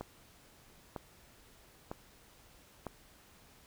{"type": "click train", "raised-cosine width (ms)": 1, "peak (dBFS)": -25, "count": 4, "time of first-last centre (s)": [0.01, 2.867], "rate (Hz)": 1.05, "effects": ["pink hiss -61 dBFS RMS until 3.66 s"]}